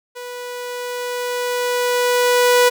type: tone with level ramp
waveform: sawtooth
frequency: 491.2 Hz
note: B4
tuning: 9 cents flat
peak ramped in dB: -26 to -6 dBFS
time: 0.15-2.7 s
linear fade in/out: 20 ms
effects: none